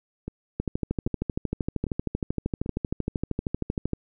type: two click trains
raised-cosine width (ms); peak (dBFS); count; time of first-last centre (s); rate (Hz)
3; -19 / -13; 4 / 44; 0.28-2.661 / 0.6-3.933; 1.26 / 12.9
effects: none